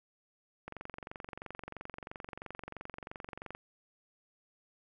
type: click train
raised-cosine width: 0.5 ms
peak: -27 dBFS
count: 67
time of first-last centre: 0.68-3.55 s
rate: 23 Hz
effects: none